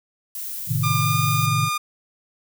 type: noise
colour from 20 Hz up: violet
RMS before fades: -31 dBFS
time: 0.35-1.46 s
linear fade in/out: 2 ms
type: chord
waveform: sine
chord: A diminished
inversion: none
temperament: equal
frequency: 110 / 130.81 / 155.56 Hz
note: A2 / C3 / Eb3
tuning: 0 / 0 / 0 cents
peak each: -24 dBFS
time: 0.67-1.7 s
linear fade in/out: 50 ms
type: tone with pitch glide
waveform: sawtooth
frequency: 1200 to 1212.5 Hz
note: D6 to D#6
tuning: +37 to -45 cents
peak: -18 dBFS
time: 0.83-1.78 s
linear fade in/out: 10 ms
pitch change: +18 cents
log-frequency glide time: 0.99-1.16 s
effects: none